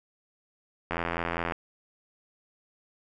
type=click train; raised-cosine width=0.5 ms; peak=-14 dBFS; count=53; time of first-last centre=0.91-1.522 s; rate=85 Hz; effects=none